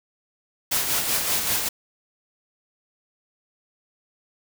white noise with tremolo, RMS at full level -22 dBFS, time 0.71-1.69 s, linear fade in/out 10 ms, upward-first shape sine, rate 5.2 Hz, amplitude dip 45%, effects none

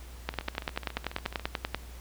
two click trains, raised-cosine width 0.3 ms, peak -23 / -13 dBFS, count 16 / 16, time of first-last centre 0.34-1.396 / 0.29-1.746 s, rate 14.2 / 10.3 Hz, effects added 60 Hz sine -43 dBFS peak until 2 s + pink hiss -52 dBFS RMS until 2 s

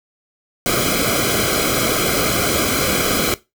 pink noise with comb filter, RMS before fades -18 dBFS, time 0.66-3.34 s, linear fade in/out 0 ms, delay 1.1 ms, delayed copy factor -0.85, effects noise-tail reverb RT60 0.2 s tail -17 dB re dry

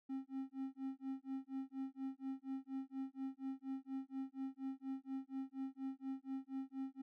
triangle tone with tremolo, 267.3 Hz, C4, 37 cents sharp, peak -37 dBFS, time 0.09-7.02 s, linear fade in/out 10 ms, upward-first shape sine, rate 4.2 Hz, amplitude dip 100%, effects none

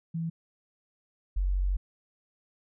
sine tone pair in turn, 164.81 / 46.64 Hz, E3 / F#1, 0 / +15 cents, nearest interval octave + minor seventh, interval 2185 cents, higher first, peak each -29 / -24 dBFS, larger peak second, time 0.14-0.3 / 1.36-1.77 s, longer second, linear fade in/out 10 ms, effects none

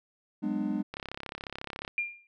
triangle chord, G# half-diminished seventh, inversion third, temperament just, 186.89 / 207.7 / 249.2 / 299 Hz, F#3 / G#3 / B3 / D4, +18 / 0 / +16 / +31 cents, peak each -36 / -30 / -33 / -31 dBFS, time 0.42-0.83 s, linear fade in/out 20 ms
click train, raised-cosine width 0.3 ms, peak -21 dBFS, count 33, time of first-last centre 0.94-1.878 s, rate 34.1 Hz
sine tone with exponential decay, 2398 Hz, D7, 36 cents sharp, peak -24 dBFS, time 1.98-2.27 s, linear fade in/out 1 ms, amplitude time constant 61 ms
effects none

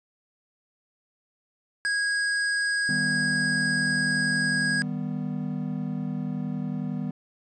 square tone, 1646 Hz, G#6, 16 cents flat, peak -24 dBFS, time 1.85-4.82 s, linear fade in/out 0 ms
triangle chord, Eb augmented, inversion none, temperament equal, 155.56 / 196 / 246.9 Hz, Eb3 / G3 / B3, 0 / 0 / 0 cents, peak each -30 dBFS, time 2.89-7.11 s, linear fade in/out 2 ms
effects resampled to 22050 Hz

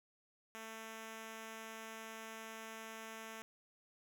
5% pulse tone, 222.5 Hz, A3, 20 cents sharp, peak -36 dBFS, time 0.55-3.42 s, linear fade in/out 0 ms, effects none

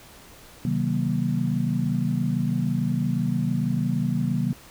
sine chord, C half-diminished seventh, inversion none, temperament just, 130.81 / 156.98 / 188.37 / 235.5 Hz, C3 / Eb3 / Gb3 / Bb3, 0 / +16 / +31 / +18 cents, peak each -27 dBFS, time 0.65-4.53 s, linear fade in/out 2 ms, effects pink hiss -48 dBFS RMS until 4.7 s

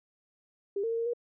sine tone with pitch steps, 399.7 / 455.7 / 458.9 / 461.7 / 477 Hz, G4 / A#4 / A#4 / A#4 / A#4, +34 / -39 / -27 / -17 / +40 cents, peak -28 dBFS, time 0.76-1.135 s, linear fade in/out 5 ms, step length 75 ms, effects none

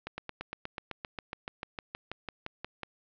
slowing click train, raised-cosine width 0.3 ms, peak -20 dBFS, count 20, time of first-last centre 0.07-2.833 s, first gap 110 ms, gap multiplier 1.03, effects low-pass 4000 Hz 12 dB/octave

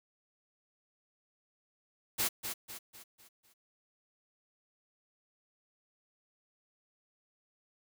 white noise with echo, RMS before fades -31 dBFS, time 2.18-2.29 s, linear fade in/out 20 ms, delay 250 ms, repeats 5, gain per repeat -7 dB, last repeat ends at 3.54 s, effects none

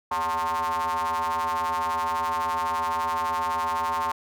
square ring-modulated tone, 82.41 Hz, E2, in tune, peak -22 dBFS, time 0.11-4.12 s, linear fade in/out 5 ms, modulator 983 Hz, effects none

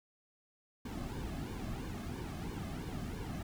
brown noise with flanger, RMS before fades -41 dBFS, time 0.85-3.43 s, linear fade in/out 5 ms, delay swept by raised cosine 1.5 to 2.15 ms, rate 3 Hz, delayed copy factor -0.7, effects none

